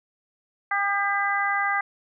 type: harmonic tone with a mistuned harmonic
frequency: 400 Hz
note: G4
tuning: 35 cents sharp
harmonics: 2 / 3 / 4 / 5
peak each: -27 / -27 / -27 / -27 dBFS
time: 0.71-1.81 s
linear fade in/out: 5 ms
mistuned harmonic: 3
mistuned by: +17 cents
effects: none